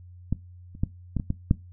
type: clicks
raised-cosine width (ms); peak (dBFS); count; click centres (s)
5; -12 / -29 / -11 / -13 / -17 / -13 / -6; 7; 0.326 / 0.751 / 0.835 / 1.167 / 1.198 / 1.304 / 1.511
effects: noise-tail reverb RT60 0.2 s tail -19 dB re dry + added 89 Hz sine -44 dBFS peak until 1.72 s